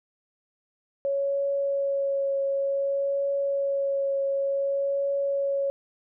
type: tone with vibrato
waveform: sine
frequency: 554.4 Hz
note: C#5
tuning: in tune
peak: -23 dBFS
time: 1.05-5.7 s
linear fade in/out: 0 ms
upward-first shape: triangle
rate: 0.55 Hz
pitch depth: 14 cents each way
effects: none